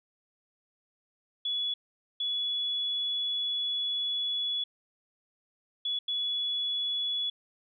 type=tone bursts at uneven times; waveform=sine; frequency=3401 Hz; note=G#7; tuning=40 cents sharp; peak=-28 dBFS; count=4; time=1.45-1.74 / 2.2-4.64 / 5.85-5.99 / 6.08-7.3 s; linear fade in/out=5 ms; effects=none